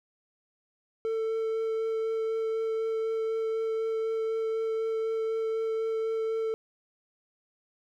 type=tone with vibrato; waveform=triangle; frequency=446 Hz; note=A4; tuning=23 cents sharp; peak=-25 dBFS; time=1.05-6.54 s; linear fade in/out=0 ms; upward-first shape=triangle; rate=4 Hz; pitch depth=10 cents each way; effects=none